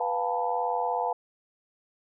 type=tone cluster; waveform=sine; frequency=493 / 705 / 802 / 883 / 984 Hz; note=B4 / F5 / G5 / A5 / B5; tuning=-3 / +16 / +39 / +6 / -7 cents; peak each=-32 / -30 / -34 / -30 / -35 dBFS; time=0-1.13 s; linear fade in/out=5 ms; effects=none